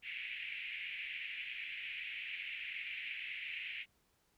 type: band-pass noise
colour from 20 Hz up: pink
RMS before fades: -44 dBFS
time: 0.02-3.86 s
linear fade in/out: 50 ms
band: 2100 to 2800 Hz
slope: 48 dB/octave
effects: pink hiss -75 dBFS RMS until 4.37 s